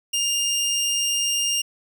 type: tone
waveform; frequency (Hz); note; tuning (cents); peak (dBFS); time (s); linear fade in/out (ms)
20% pulse; 2812; F7; +11; -16; 0.13-1.62; 10
effects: none